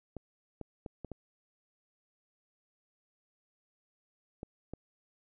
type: clicks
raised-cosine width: 2 ms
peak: -27 dBFS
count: 7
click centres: 0.167 / 0.613 / 0.862 / 1.047 / 1.117 / 4.431 / 4.736 s
effects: none